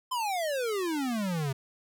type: exponential sweep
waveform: square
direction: down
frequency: 1046.5 to 130 Hz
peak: -29 dBFS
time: 0.11-1.53 s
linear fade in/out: 10 ms
effects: none